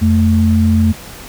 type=tone pair together; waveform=sine; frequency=87.69 / 220 Hz; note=F2 / A3; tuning=+8 / 0 cents; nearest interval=octave + major third; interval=1592 cents; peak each=-11 dBFS; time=0.01-0.93 s; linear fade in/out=20 ms; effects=pink hiss -33 dBFS RMS until 1.28 s